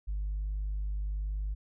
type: tone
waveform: sine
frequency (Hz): 50.6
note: G#1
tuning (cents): -44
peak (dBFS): -29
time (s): 0.07-1.55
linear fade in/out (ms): 20
effects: tanh soft clip ceiling -28 dBFS